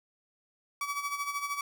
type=tone with tremolo; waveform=30% pulse; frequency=1143 Hz; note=D6; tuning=47 cents flat; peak=-27 dBFS; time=0.81-1.61 s; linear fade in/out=2 ms; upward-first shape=sine; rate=13 Hz; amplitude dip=65%; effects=none